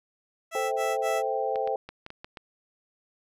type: tone bursts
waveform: 15% pulse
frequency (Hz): 659.3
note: E5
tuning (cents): 0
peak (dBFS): -24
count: 3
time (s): 0.51-1.226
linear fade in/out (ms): 50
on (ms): 210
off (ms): 43
type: chord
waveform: sine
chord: A minor seventh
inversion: none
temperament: equal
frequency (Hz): 440 / 523.3 / 659.3 / 784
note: A4 / C5 / E5 / G5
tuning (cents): 0 / 0 / 0 / 0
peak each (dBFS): -31 / -30 / -34 / -30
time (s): 0.55-1.76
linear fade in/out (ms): 2
type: clicks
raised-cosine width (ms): 0.3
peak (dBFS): -24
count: 7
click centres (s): 1.558 / 1.675 / 1.89 / 2.064 / 2.104 / 2.245 / 2.372
effects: resampled to 32000 Hz